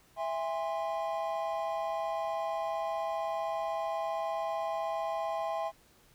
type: chord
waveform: triangle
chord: E augmented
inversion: none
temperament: equal with one note detuned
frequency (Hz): 659.3 / 814.9 / 1046.5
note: E5 / G#5 / B#5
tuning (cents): 0 / -33 / 0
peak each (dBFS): -32 / -34 / -37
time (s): 0.16-5.72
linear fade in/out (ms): 50
effects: pink hiss -63 dBFS RMS until 6.14 s